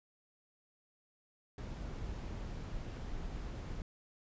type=noise; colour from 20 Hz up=brown; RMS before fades=-42 dBFS; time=1.58-3.82 s; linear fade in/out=2 ms; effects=resampled to 16000 Hz